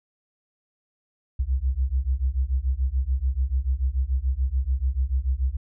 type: beating tone pair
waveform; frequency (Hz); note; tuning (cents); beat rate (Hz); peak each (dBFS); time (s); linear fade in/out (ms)
sine; 62 / 68.9; B1 / C#2; +7 / -10; 6.9; -24; 1.39-5.57; 10
effects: none